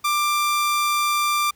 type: tone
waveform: sawtooth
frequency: 1184 Hz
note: D6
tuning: 14 cents sharp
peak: -15 dBFS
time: 0.04-1.51 s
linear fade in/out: 10 ms
effects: pink hiss -59 dBFS RMS until 1.55 s